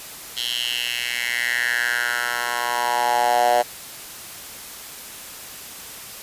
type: tone with high-pass filter sweep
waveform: 10% pulse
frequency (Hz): 120.7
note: B2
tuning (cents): -39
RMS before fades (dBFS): -22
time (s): 0.36-3.63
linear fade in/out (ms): 20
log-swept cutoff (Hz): 3400 to 660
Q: 4.8
effects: white hiss -37 dBFS RMS until 6.22 s + resampled to 32000 Hz